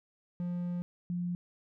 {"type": "tone pair in turn", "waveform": ["triangle", "sine"], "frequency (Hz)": [176, 176], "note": ["F3", "F3"], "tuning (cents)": [14, 14], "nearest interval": "unison", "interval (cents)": 0, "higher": "neither", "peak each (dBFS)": [-30, -31], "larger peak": "first", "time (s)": [[0.4, 0.82], [1.1, 1.35]], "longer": "first", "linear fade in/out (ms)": 0, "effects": []}